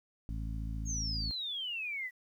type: harmonic tone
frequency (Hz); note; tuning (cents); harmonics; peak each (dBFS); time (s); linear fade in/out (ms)
54.7; A1; -9; 1 / 2 / 3 / 4 / 5; -36 / -42 / -46 / -48 / -50; 0.29-1.31; 0
type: exponential sweep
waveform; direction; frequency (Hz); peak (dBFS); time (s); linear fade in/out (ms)
sine; down; 6645 to 1929; -35; 0.85-2.11; 50
effects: 11-bit